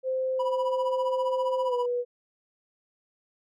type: tone with pitch glide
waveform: sine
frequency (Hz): 520 to 488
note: C5 to B4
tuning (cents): -11 to -21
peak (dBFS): -25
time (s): 0.03-2.05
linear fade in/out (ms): 50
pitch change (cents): -110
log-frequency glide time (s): 1.67-1.74
type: tone with tremolo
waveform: triangle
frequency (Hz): 981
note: B5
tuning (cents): -12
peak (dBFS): -25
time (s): 0.39-1.86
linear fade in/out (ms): 10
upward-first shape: sine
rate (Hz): 15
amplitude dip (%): 80
effects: none